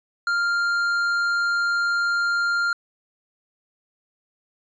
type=tone with tanh clipping; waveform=sine; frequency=1396.9 Hz; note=F6; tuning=in tune; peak=-21 dBFS; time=0.27-2.73 s; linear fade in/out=2 ms; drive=9 dB; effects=resampled to 16000 Hz